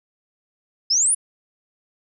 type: exponential sweep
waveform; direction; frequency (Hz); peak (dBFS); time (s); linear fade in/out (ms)
sine; up; 4978 to 10410; -15; 0.9-1.15; 10
effects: none